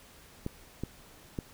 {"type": "clicks", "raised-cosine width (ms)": 3, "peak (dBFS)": -20, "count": 3, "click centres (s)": [0.464, 0.836, 1.388], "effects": ["pink hiss -55 dBFS RMS until 1.53 s"]}